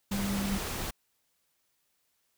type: tone in noise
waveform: sine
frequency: 198.5 Hz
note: G3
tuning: 22 cents sharp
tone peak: -30 dBFS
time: 0.11-0.58 s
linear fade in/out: 10 ms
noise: pink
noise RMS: -35 dBFS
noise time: 0.11-0.91 s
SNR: +2 dB
effects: white hiss -75 dBFS RMS until 2.37 s